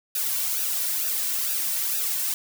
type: noise with flanger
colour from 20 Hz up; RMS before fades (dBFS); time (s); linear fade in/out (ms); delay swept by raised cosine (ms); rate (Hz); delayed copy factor
blue; -26; 0.15-2.34; 2; 0.93 to 2.43; 2.2; -0.75
effects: none